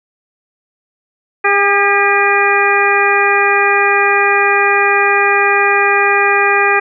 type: harmonic tone with a mistuned harmonic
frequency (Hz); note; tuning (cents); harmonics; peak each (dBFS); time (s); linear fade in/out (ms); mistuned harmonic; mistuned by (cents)
403.1; G4; +48; 1 / 2 / 3 / 4 / 5 / 6; -16 / -16 / -16 / -16 / -16 / -16; 1.44-6.8; 10; 5; -54
effects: none